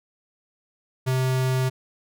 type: tone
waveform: square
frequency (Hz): 129.7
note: C3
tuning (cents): -15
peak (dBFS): -21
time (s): 1.06-1.7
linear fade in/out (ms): 20
effects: none